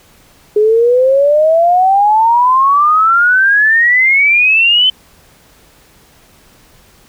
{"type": "exponential sweep", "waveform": "sine", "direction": "up", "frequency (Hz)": [415.3, 3080], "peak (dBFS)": -6, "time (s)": [0.56, 4.9], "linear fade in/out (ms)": 5, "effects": ["pink hiss -46 dBFS RMS until 7.08 s"]}